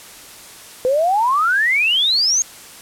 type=exponential sweep; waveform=sine; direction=up; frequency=491.5 to 6650 Hz; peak=-13 dBFS; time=0.85-2.42 s; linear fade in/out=0 ms; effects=white hiss -39 dBFS RMS until 2.81 s + low-pass 12000 Hz 12 dB/octave